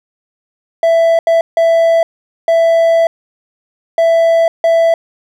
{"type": "tone bursts at uneven times", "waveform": "triangle", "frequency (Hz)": 663, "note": "E5", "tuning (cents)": 10, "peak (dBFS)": -5, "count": 6, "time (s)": [[0.83, 1.19], [1.27, 1.41], [1.57, 2.03], [2.48, 3.07], [3.98, 4.48], [4.64, 4.94]], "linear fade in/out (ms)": 2, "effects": []}